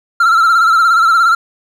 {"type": "tone with vibrato", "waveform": "triangle", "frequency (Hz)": 1349, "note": "E6", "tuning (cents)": 40, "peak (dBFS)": -5, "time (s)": [0.2, 1.35], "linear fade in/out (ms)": 5, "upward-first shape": "sine", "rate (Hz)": 17, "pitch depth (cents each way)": 67, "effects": []}